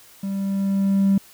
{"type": "tone with level ramp", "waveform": "triangle", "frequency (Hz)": 196, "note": "G3", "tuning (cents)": 0, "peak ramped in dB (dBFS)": [-22, -10], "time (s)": [0.23, 1.18], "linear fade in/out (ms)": 5, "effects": ["tanh soft clip ceiling -10 dBFS", "white hiss -49 dBFS RMS until 1.33 s"]}